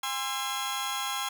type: tone cluster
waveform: sawtooth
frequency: 810 / 1047 / 1340 / 3333 Hz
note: G#5 / C6 / E6 / G#7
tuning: -43 / +1 / +28 / +5 cents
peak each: -32 / -31 / -34 / -32 dBFS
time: 0.03-1.29 s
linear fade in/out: 5 ms
effects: none